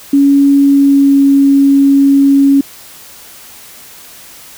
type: tone with pitch glide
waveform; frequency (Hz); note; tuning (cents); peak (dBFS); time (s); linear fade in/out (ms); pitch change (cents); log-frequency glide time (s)
sine; 279.9 to 277.2; C#4 to C#4; +17 to 0; -4; 0.13-2.61; 5; -17; 0.58-1.25
effects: white hiss -35 dBFS RMS until 4.57 s